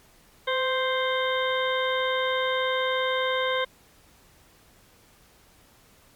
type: harmonic tone with a mistuned harmonic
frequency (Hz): 523.3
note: C5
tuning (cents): 0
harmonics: 1 / 2 / 3 / 4 / 6 / 7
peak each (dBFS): -26 / -29 / -31 / -32 / -34 / -34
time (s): 0.47-3.65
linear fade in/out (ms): 10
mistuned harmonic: 1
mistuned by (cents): -28
effects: pink hiss -57 dBFS RMS until 6.15 s + MP3 96 kbps